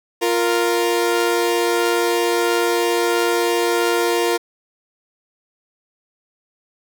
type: tone pair together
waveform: sawtooth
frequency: 349.2 / 466.1 Hz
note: F4 / A#4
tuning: 0 / 0 cents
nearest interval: perfect fourth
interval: 500 cents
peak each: -15 dBFS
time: 0.21-4.38 s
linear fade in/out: 20 ms
effects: 8-bit